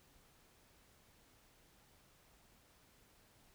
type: silence
effects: pink hiss -68 dBFS RMS until 3.54 s